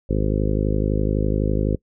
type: harmonic tone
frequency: 51.91 Hz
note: G#1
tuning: in tune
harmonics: 1 / 2 / 3 / 4 / 5 / 6 / 7 / 8 / 9 / 10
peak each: -22 / -25 / -27 / -28 / -29 / -30 / -30 / -31 / -32 / -32 dBFS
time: 0.09-1.76 s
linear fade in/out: 10 ms
effects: noise-tail reverb RT60 0.1 s tail -23 dB re dry